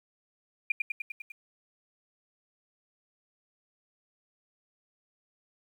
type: tone with echo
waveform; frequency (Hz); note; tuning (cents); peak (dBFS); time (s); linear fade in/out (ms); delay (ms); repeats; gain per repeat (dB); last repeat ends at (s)
sine; 2405; D7; +41; -22; 0.7-0.72; 5; 100; 6; -3; 1.32
effects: 10-bit